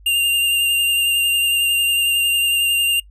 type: tone with vibrato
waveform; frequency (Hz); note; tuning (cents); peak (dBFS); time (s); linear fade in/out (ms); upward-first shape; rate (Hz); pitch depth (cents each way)
square; 2794; F7; 0; -15; 0.06-3; 5; sine; 11; 17
effects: noise-tail reverb RT60 0.1 s tail -23 dB re dry + added 50 Hz sine -42 dBFS peak until 3.1 s